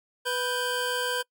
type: tone pair together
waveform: 25% pulse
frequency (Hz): 493.9 / 1568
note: B4 / G6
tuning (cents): 0 / 0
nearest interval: octave + minor sixth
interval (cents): 2000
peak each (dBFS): -25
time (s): 0.25-1.23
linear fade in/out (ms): 20
effects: noise-tail reverb RT60 0.1 s tail -25 dB re dry + MP3 96 kbps